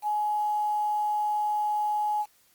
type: tone with quantisation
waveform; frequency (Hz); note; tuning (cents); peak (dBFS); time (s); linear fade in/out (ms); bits
sine; 841; G#5; +22; -24; 0.02-2.26; 50; 8
effects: white hiss -63 dBFS RMS until 2.54 s + Opus 32 kbps